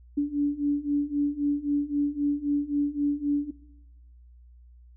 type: beating tone pair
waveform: sine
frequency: 286.6 / 290.4 Hz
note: D4 / D4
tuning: -42 / -19 cents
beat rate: 3.8 Hz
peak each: -28 / -25 dBFS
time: 0.17-3.51 s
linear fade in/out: 10 ms
effects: noise-tail reverb RT60 1.0 s tail -20 dB re dry + added 60 Hz sine -49 dBFS peak until 4.96 s